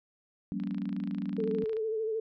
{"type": "chord", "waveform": "sine", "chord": "G half-diminished seventh", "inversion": "third", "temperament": "just", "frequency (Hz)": [176.4, 196, 235.2, 282.2], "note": ["F3", "G3", "Bb3", "Db4"], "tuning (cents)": [18, 0, 16, 31], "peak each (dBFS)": [-39, -34, -38, -38], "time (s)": [0.52, 1.64], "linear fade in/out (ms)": 0}
{"type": "click train", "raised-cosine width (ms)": 0.3, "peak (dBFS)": -33, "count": 33, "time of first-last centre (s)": [0.6, 1.768], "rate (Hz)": 27.4}
{"type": "tone with vibrato", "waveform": "sine", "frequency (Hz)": 440, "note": "A4", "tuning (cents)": 0, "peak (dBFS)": -29, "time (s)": [1.38, 2.2], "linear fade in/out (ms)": 5, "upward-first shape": "sine", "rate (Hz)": 13, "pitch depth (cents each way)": 44}
{"effects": []}